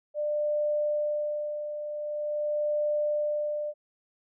sine tone with tremolo, 596 Hz, D5, 25 cents sharp, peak -24 dBFS, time 0.14-3.74 s, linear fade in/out 50 ms, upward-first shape sine, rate 0.45 Hz, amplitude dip 60%, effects none

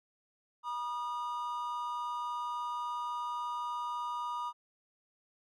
triangle tone pair together, 965.6 / 1222 Hz, B5 / D#6, -39 / -32 cents, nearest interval major third, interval 407 cents, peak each -35 / -36 dBFS, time 0.63-4.53 s, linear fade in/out 50 ms, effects none

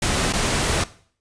pink noise with dropouts, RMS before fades -21 dBFS, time 0.02-0.84 s, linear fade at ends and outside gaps 5 ms, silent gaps 0.326-0.334 s, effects noise-tail reverb RT60 0.5 s tail -17 dB re dry + resampled to 22050 Hz

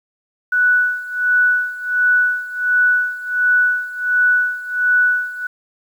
sine tone with tremolo, 1480 Hz, F#6, in tune, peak -10 dBFS, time 0.52-5.47 s, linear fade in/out 5 ms, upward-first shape sine, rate 1.4 Hz, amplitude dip 85%, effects 8-bit

